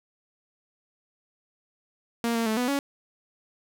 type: tone with pitch steps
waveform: sawtooth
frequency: 233.4 / 229.5 / 218.6 / 247.3 / 280.4 Hz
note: A#3 / A#3 / A3 / B3 / C#4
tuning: +2 / -27 / -11 / +3 / +20 cents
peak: -20 dBFS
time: 2.24-2.79 s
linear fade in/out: 0 ms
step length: 110 ms
effects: none